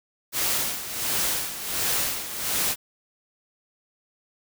white noise with tremolo, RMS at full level -24 dBFS, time 0.32-2.76 s, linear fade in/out 50 ms, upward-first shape sine, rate 1.4 Hz, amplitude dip 70%, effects none

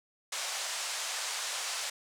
white band-pass noise, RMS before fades -36 dBFS, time 0.32-1.9 s, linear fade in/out 5 ms, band 590 to 8200 Hz, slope 24 dB/octave, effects none

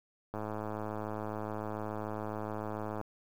click train, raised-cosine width 1 ms, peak -24 dBFS, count 287, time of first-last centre 0.34-3.013 s, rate 107 Hz, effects 9-bit

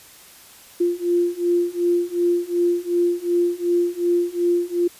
sine beating tone pair, 347.2 / 349.9 Hz, F4 / F4, -10 / +3 cents, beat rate 2.7 Hz, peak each -21 / -20 dBFS, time 0.8-4.88 s, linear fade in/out 10 ms, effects white hiss -46 dBFS RMS until 4.99 s + resampled to 32000 Hz

